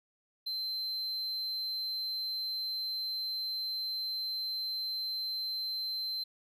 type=tone; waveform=triangle; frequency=4100 Hz; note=C8; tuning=36 cents flat; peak=-32 dBFS; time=0.46-6.24 s; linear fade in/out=10 ms; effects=none